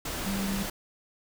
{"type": "tone in noise", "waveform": "sine", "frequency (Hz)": 196, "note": "G3", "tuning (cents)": 0, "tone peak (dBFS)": -29, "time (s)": [0.26, 0.63], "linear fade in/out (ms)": 5, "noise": "pink", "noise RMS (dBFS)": -34, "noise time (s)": [0.05, 0.7], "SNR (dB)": 2, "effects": []}